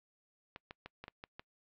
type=clicks; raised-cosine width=0.3 ms; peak=-29 dBFS; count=7; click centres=0.561 / 0.709 / 0.86 / 1.04 / 1.081 / 1.239 / 1.395 s; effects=noise-tail reverb RT60 0.1 s tail -26 dB re dry + low-pass 4000 Hz 12 dB/octave